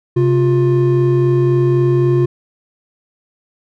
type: tone pair together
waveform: triangle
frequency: 132.5 / 353.7 Hz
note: C3 / F4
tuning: +22 / +22 cents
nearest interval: octave + perfect fourth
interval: 1700 cents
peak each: -11 dBFS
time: 0.16-2.26 s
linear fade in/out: 10 ms
effects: none